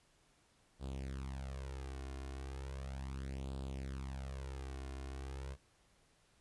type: tone with flanger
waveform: sawtooth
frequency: 66.9 Hz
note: C2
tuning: 39 cents sharp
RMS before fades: -44 dBFS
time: 0.79-5.57 s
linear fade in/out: 50 ms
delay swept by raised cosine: 0.24 to 2.84 ms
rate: 0.36 Hz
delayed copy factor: +0.75
effects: pink hiss -71 dBFS RMS until 6.4 s + resampled to 24000 Hz